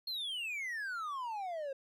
triangle exponential sweep, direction down, 4313 to 529 Hz, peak -35 dBFS, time 0.07-1.73 s, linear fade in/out 5 ms, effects none

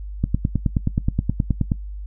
click train, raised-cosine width 5 ms, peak -6 dBFS, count 15, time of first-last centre 0.24-1.718 s, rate 9.47 Hz, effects noise-tail reverb RT60 0.1 s tail -19 dB re dry + added 50 Hz sine -29 dBFS peak until 2.06 s

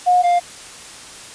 sine / triangle tone pair in turn, 720 / 702.3 Hz, F#5 / F5, -47 / +10 cents, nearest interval unison, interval 43 cents, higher first, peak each -10 / -10 dBFS, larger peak neither, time 0.06-0.23 / 0.23-0.4 s, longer neither, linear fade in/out 20 ms, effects white hiss -37 dBFS RMS until 1.34 s + resampled to 22050 Hz

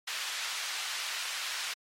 white band-pass noise, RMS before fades -36 dBFS, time 0.07-1.74 s, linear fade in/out 10 ms, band 1200 to 4500 Hz, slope 12 dB/octave, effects MP3 64 kbps

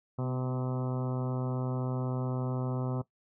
harmonic tone with a mistuned harmonic, 128.1 Hz, C3, 36 cents flat, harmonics 1 / 2 / 3 / 4 / 5 / 6 / 7 / 8 / 9 / 10, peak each -31 / -37 / -41 / -43 / -45 / -47 / -48 / -49 / -50 / -51 dBFS, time 0.18-3.02 s, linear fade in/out 10 ms, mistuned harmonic 2, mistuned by -28 cents, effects noise-tail reverb RT60 0.1 s tail -17 dB re dry

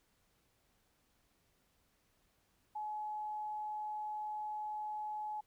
sine tone, 849 Hz, G#5, 38 cents sharp, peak -38 dBFS, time 2.75-5.41 s, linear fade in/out 10 ms, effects pink hiss -75 dBFS RMS until 5.46 s

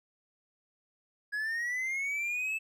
triangle linear sweep, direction up, 1661.2 to 2637 Hz, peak -29 dBFS, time 1.32-2.59 s, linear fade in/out 20 ms, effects none

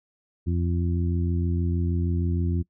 harmonic tone, 86.4 Hz, F2, 18 cents flat, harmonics 1 / 2 / 3 / 4, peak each -23 / -29 / -33 / -35 dBFS, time 0.46-2.63 s, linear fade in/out 20 ms, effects noise-tail reverb RT60 0.1 s tail -22 dB re dry

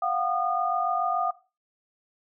sine tone cluster, 702 / 749 / 1221 Hz, F5 / F#5 / D#6, +9 / +21 / -33 cents, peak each -28 dBFS, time 0.02-1.31 s, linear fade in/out 5 ms, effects noise-tail reverb RT60 0.3 s tail -17 dB re dry

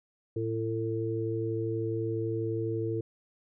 harmonic tone, 112.1 Hz, A2, 33 cents sharp, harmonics 1 / 3 / 4, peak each -33 / -33 / -33 dBFS, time 0.36-3.01 s, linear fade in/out 5 ms, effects none

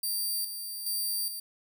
5% pulse tone with tremolo, 4699 Hz, D8, in tune, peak -22 dBFS, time 0.03-1.4 s, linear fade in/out 5 ms, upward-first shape square, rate 1.2 Hz, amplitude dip 55%, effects none

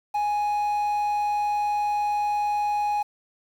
triangle tone with quantisation, 830.6 Hz, G#5, in tune, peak -20 dBFS, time 0.14-3.03 s, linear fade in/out 10 ms, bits 8, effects none

